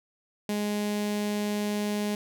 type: tone with notch filter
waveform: sawtooth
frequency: 207.7 Hz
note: G#3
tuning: in tune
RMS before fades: -29 dBFS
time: 0.49-2.15 s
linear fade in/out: 2 ms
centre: 1300 Hz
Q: 1.8
effects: none